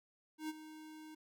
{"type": "tone with ADSR envelope", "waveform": "square", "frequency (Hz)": 311.1, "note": "D#4", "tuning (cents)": 0, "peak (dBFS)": -38, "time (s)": [0.38, 1.15], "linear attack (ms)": 110, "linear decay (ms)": 32, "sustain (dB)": -13, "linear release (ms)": 8, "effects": []}